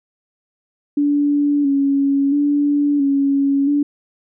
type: tone with vibrato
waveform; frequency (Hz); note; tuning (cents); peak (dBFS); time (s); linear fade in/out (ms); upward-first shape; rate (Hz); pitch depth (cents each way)
sine; 283.5; C#4; +39; -13; 0.97-3.83; 5; square; 0.74; 35
effects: none